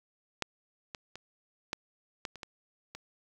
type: clicks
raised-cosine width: 0.2 ms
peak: -13 / -22 / -26 / -15 / -18 / -28 / -23 / -25 dBFS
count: 8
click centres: 0.423 / 0.948 / 1.156 / 1.731 / 2.252 / 2.357 / 2.432 / 2.95 s
effects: 9-bit